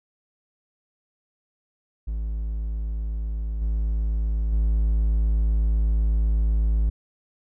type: tone with level steps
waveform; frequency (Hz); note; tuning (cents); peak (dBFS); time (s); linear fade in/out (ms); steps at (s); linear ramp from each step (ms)
triangle; 54; A1; -32; -23 / -19 / -16; 2.07-6.9; 10; 3.61 / 4.52; 10
effects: none